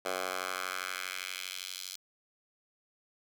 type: tone with high-pass filter sweep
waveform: 10% pulse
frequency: 92.5 Hz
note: F#2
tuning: in tune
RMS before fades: -38 dBFS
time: 0.05-1.96 s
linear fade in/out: 5 ms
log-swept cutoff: 650 to 4500 Hz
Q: 1.4
effects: none